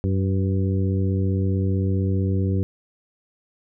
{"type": "harmonic tone with a mistuned harmonic", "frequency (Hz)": 95.5, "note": "G2", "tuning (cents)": -45, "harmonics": [1, 2, 3, 4, 5], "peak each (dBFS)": [-20, -26, -30, -31, -35], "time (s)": [0.04, 2.63], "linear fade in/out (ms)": 0, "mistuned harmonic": 5, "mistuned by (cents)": 33, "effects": []}